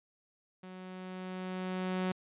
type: tone with level ramp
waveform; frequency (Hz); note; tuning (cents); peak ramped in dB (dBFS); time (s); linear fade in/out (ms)
sawtooth; 185; F#3; 0; -42 to -26; 0.63-2.12; 5
effects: resampled to 8000 Hz

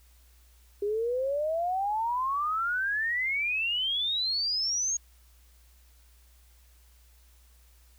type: exponential sweep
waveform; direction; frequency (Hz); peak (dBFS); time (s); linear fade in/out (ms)
sine; up; 400 to 6645; -26; 0.82-4.97; 5
effects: added 60 Hz sine -56 dBFS peak until 7.98 s + white hiss -64 dBFS RMS until 7.98 s

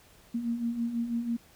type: beating tone pair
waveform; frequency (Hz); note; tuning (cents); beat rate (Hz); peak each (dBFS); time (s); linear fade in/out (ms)
sine; 229.5 / 235.6; A#3 / A#3; -27 / +19; 6.1; -36 / -29; 0.34-1.37; 10
effects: pink hiss -58 dBFS RMS until 1.55 s

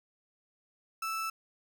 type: tone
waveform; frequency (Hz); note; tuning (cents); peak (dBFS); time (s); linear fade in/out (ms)
35% pulse; 1318.5; E6; 0; -31; 1.02-1.3; 5
effects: none

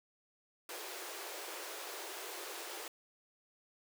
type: high-pass noise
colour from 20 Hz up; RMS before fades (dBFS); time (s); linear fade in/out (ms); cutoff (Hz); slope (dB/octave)
pink; -45; 0.69-2.88; 2; 330; 96
effects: none

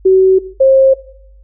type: tone pair in turn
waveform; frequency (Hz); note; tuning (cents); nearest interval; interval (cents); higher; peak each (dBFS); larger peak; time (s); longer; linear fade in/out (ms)
sine; 378.3 / 533.7; F#4 / C5; +38 / +34; tritone; 596; second; -4; neither; 0.05-0.39 / 0.6-0.94; neither; 10
effects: noise-tail reverb RT60 0.7 s tail -18 dB re dry + added 50 Hz sine -38 dBFS peak until 1.43 s

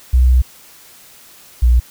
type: tone pair in turn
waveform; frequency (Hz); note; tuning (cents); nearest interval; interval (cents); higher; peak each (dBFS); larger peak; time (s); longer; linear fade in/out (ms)
sine; 62.9 / 60.15; B1 / B1; +32 / -45; minor second; 77; first; -7; neither; 0.13-0.42 / 1.62-1.8; first; 10
effects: white hiss -43 dBFS RMS until 1.9 s

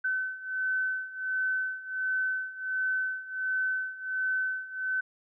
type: beating tone pair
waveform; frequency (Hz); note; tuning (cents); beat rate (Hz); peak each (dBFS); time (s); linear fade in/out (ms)
sine; 1521 / 1522.4; F#6 / F#6; +47 / +49; 1.4; -33 / -30; 0.04-5.01; 10
effects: none

